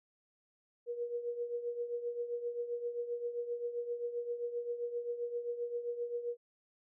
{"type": "tone with tremolo", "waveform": "sine", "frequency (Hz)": 478, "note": "A#4", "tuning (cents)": 43, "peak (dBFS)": -32, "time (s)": [0.86, 6.37], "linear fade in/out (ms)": 50, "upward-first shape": "triangle", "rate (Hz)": 7.6, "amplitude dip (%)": 75, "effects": []}